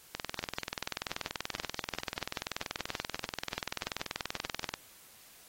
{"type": "click train", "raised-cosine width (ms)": 0.2, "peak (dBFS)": -16, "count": 96, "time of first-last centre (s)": [0.15, 4.739], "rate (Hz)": 20.7, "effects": ["white hiss -57 dBFS RMS until 5.48 s", "AAC 48 kbps"]}